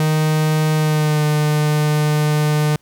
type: tone with pitch glide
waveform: 45% pulse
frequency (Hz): 155.1 to 150.77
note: D#3 to D3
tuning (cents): -5 to +46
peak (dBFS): -14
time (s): 0-2.76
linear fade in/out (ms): 2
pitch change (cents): -49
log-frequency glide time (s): 0.76-1.24
effects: pink hiss -59 dBFS RMS until 2.81 s